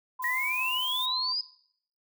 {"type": "tone with tremolo", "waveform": "sine", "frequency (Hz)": 1017, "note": "C6", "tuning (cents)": -50, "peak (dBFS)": -33, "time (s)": [0.19, 1.33], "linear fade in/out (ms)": 10, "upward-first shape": "square", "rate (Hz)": 2.5, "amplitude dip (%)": 25}
{"type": "noise", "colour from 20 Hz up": "violet", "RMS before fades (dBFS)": -41, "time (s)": [0.22, 1.06], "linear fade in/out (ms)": 5}
{"type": "exponential sweep", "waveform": "sine", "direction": "up", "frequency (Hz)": [1869, 5050], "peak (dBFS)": -27, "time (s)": [0.24, 1.41], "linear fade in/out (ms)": 2}
{"effects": ["noise-tail reverb RT60 0.6 s tail -17 dB re dry"]}